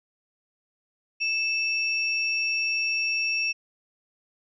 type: tone pair together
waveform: sine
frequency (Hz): 2637 / 5565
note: E7 / F8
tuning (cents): 0 / -7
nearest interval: octave + minor second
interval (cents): 1293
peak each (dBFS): -24 / -31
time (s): 1.2-3.53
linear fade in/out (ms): 20
effects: none